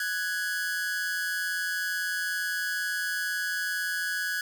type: tone pair together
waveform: 45% pulse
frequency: 1486.2 / 1664 Hz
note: F#6 / G#6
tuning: +7 / +3 cents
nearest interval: major second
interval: 196 cents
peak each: -32 / -30 dBFS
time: 0-4.41 s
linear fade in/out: 2 ms
effects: none